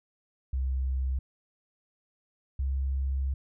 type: tone pair in turn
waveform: sine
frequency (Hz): 65.41 / 67.25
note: C2 / C2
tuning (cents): 0 / +48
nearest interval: unison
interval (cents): 48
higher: second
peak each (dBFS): -26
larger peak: neither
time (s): 0.53-1.19 / 2.59-3.34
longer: second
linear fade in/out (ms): 5
effects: none